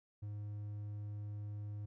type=tone; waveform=triangle; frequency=103.83 Hz; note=G#2; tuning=in tune; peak=-39 dBFS; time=0.22-1.86 s; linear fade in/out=10 ms; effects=none